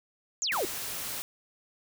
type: exponential sweep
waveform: sine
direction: down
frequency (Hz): 7459 to 327.2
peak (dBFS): -27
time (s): 0.42-0.65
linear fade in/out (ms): 0
type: noise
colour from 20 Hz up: white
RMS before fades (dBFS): -36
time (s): 0.52-1.22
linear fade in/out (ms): 0
effects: none